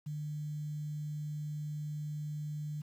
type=tone with quantisation; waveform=sine; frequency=150 Hz; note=D3; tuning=37 cents sharp; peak=-36 dBFS; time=0.06-2.82 s; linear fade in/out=10 ms; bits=10; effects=none